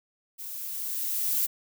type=noise with level ramp; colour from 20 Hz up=violet; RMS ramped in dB=-39 to -25 dBFS; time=0.38-1.47 s; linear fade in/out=20 ms; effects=none